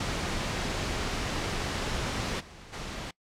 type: noise with level steps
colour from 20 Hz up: pink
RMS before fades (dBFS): -31 / -48 / -37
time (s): 0-3.11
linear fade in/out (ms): 5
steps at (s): 2.39 / 2.72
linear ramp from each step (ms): 20
effects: noise-tail reverb RT60 0.1 s tail -24 dB re dry + low-pass 6000 Hz 12 dB/octave